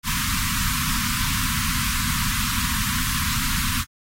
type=band-stop noise; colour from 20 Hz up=pink; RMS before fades=-24 dBFS; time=0.03-3.85 s; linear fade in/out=50 ms; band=260 to 970 Hz; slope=96 dB/octave; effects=AAC 48 kbps